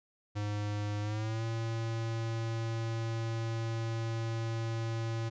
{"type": "tone with pitch glide", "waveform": "square", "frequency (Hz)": [103.83, 113.88], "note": ["G#2", "A#2"], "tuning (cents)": [0, -40], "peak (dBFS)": -33, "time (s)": [0.35, 5.3], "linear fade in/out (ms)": 20, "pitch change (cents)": 160, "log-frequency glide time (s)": [1.01, 1.44], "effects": ["resampled to 16000 Hz"]}